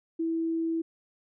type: tone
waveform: sine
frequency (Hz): 328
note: E4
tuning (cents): -9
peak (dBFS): -26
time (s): 0.19-0.82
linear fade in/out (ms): 10
effects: none